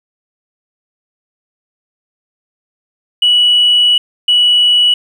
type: tone bursts at uneven times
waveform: sine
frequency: 2940 Hz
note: F#7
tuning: 12 cents flat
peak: -5 dBFS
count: 2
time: 3.22-3.98 / 4.28-4.94 s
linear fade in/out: 5 ms
effects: tanh soft clip ceiling -3 dBFS + 7-bit